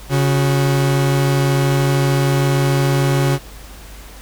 40% pulse tone pair together, 138.6 / 362.6 Hz, C#3 / F#4, 0 / -35 cents, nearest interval octave + perfect fourth, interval 1665 cents, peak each -13 / -21 dBFS, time 0.09-3.39 s, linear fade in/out 50 ms, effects added 50 Hz sine -36 dBFS peak until 4.21 s + pink hiss -40 dBFS RMS until 4.21 s

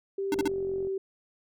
sine tone with pitch glide, 392 to 385.9 Hz, G4 to G4, 0 to -27 cents, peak -28 dBFS, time 0.18-0.98 s, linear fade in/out 5 ms, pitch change -27 cents, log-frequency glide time 0.34-0.74 s
square tone bursts, 300 Hz, D4, 37 cents sharp, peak -25 dBFS, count 3, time 0.32-0.478 s, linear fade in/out 2 ms, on 24 ms, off 43 ms
click train, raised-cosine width 2 ms, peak -31 dBFS, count 24, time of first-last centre 0.36-0.871 s, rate 45 Hz
effects none

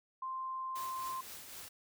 sine tone, 1046.5 Hz, C6, in tune, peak -37 dBFS, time 0.22-1.21 s, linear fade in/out 5 ms
white noise with tremolo, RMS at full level -47 dBFS, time 0.75-1.69 s, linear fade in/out 10 ms, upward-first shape triangle, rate 3.9 Hz, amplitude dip 45%
effects none

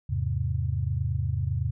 sine tone cluster, 82 / 103.6 / 131.7 Hz, E2 / G#2 / C3, -9 / -4 / +12 cents, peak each -29 dBFS, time 0.09-1.71 s, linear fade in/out 10 ms, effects none

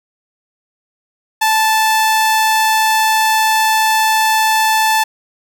sawtooth tone, 877 Hz, A5, 6 cents flat, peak -7 dBFS, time 1.41-5.04 s, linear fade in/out 10 ms, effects none

